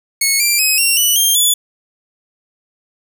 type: tone with pitch steps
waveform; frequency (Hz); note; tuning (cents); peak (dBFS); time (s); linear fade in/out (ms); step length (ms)
10% pulse; 2194 / 2365 / 2550 / 2748 / 2963 / 3194 / 3443; C#7 / D7 / D#7 / F7 / F#7 / G7 / A7; -18 / +12 / +42 / -29 / +2 / +32 / -38; -3; 0.21-1.54; 5; 190
effects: 7-bit